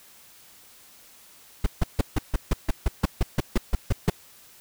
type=noise bursts; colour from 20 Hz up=brown; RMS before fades=-19 dBFS; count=15; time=1.64-4.1 s; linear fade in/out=5 ms; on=24 ms; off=150 ms; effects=white hiss -52 dBFS RMS until 4.6 s